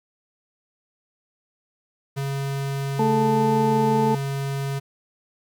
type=tone; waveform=square; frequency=138.1 Hz; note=C#3; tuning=6 cents flat; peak=-25 dBFS; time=2.16-4.8 s; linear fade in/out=20 ms
type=harmonic tone; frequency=220 Hz; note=A3; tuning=in tune; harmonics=1 / 2 / 4; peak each=-22 / -22 / -22 dBFS; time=2.99-4.15 s; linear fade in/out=5 ms
effects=9-bit